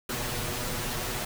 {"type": "noise with comb filter", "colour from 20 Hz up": "pink", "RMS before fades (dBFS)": -32, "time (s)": [0.09, 1.25], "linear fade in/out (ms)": 5, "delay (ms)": 8.2, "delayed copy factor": 0.8, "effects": []}